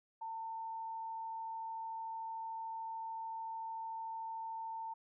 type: tone with frequency modulation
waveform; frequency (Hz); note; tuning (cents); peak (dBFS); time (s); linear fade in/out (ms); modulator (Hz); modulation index
sine; 900; A5; +39; -40; 0.21-4.94; 10; 33.5; 0.24
effects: none